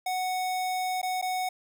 square tone with dropouts, 740 Hz, F#5, in tune, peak -28 dBFS, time 0.06-1.49 s, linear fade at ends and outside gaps 5 ms, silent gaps 1.016-1.029 / 1.215-1.224 s, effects none

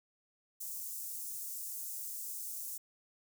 white high-pass noise, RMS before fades -42 dBFS, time 0.6-2.78 s, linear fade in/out 10 ms, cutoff 6800 Hz, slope 24 dB/octave, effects none

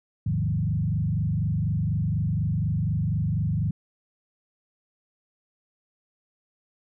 sine tone with frequency modulation, 130 Hz, C3, 11 cents flat, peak -22 dBFS, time 0.26-3.71 s, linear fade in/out 5 ms, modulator 24.1 Hz, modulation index 1.9, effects none

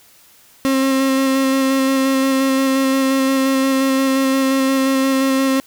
35% pulse tone with vibrato, 267.5 Hz, C4, 38 cents sharp, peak -12 dBFS, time 0.65-5.6 s, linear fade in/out 0 ms, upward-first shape square, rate 5.7 Hz, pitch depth 11 cents each way, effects white hiss -49 dBFS RMS until 5.66 s

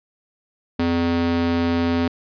square tone with high-pass filter, 84.8 Hz, E2, 50 cents sharp, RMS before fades -20 dBFS, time 0.79-2.08 s, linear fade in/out 5 ms, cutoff 180 Hz, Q 6.3, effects resampled to 11025 Hz

